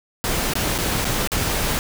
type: noise with dropouts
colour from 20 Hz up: pink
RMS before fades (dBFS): -22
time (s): 0.24-1.79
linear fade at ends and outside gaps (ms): 0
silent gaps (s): 0.536-0.554 / 0.78-0.786 / 1.045-1.052 / 1.274-1.318
effects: none